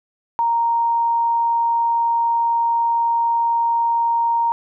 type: tone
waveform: sine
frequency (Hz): 931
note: A#5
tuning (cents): -2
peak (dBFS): -15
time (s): 0.39-4.52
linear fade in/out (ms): 0
effects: none